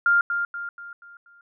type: tone with echo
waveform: sine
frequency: 1400 Hz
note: F6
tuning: 4 cents sharp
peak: -15 dBFS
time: 0.06-0.21 s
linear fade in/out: 2 ms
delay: 240 ms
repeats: 5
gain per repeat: -7 dB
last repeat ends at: 1.41 s
effects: none